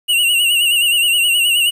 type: tone with vibrato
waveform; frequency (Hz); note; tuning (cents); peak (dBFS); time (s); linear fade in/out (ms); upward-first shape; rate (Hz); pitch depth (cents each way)
square; 2831; F7; +23; -12; 0.08-1.71; 20; sine; 9.5; 71
effects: 8-bit